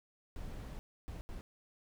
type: noise bursts at uneven times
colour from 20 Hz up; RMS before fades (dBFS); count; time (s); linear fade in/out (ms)
brown; -44; 3; 0.36-0.79 / 1.08-1.21 / 1.29-1.41; 0
effects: none